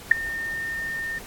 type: tone with ADSR envelope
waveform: sine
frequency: 1819 Hz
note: A#6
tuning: 43 cents flat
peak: -5 dBFS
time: 0.11-1.19 s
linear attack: 7 ms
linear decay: 4 ms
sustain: -22 dB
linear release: 11 ms
effects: pink hiss -42 dBFS RMS until 1.26 s + AAC 64 kbps